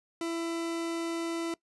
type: tone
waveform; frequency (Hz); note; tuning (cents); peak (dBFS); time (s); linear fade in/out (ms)
40% pulse; 333.6; E4; +21; -30; 0.21-1.54; 2
effects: noise-tail reverb RT60 0.1 s tail -21 dB re dry + resampled to 24000 Hz